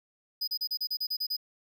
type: tone bursts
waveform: square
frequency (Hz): 4978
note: D#8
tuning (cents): 0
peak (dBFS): -29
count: 10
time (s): 0.41-1.367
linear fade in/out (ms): 10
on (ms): 66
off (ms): 33
effects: none